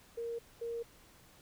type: tone bursts at uneven times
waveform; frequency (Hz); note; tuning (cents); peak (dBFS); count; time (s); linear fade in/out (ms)
sine; 466.2; A#4; 0; -36; 2; 0.17-0.39 / 0.61-0.83; 10
effects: pink hiss -61 dBFS RMS until 1.41 s